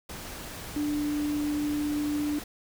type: tone in noise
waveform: sine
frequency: 295.4 Hz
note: D4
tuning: 10 cents sharp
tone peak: -26 dBFS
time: 0.76-2.39 s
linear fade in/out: 5 ms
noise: pink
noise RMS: -40 dBFS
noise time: 0.09-2.44 s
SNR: +11 dB
effects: none

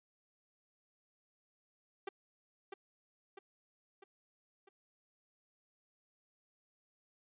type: tone with echo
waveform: sawtooth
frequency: 392 Hz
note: G4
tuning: in tune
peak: -34 dBFS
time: 2.07-2.09 s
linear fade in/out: 5 ms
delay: 650 ms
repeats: 4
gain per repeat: -5 dB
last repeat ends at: 4.69 s
effects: resampled to 8000 Hz

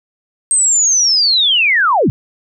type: linear sweep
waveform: sine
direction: down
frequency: 8480 to 90.6 Hz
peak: -9 dBFS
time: 0.51-2.1 s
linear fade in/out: 0 ms
effects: none

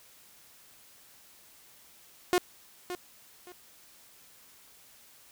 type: tone with echo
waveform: sawtooth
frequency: 358.7 Hz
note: F4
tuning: 46 cents sharp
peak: -18 dBFS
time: 2.33-2.38 s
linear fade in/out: 0 ms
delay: 570 ms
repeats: 2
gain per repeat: -12 dB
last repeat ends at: 3.52 s
effects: white hiss -57 dBFS RMS until 5.31 s

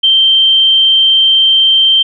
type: tone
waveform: sine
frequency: 3136 Hz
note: G7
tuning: in tune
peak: -5 dBFS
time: 0.03-2.03 s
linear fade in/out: 10 ms
effects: none

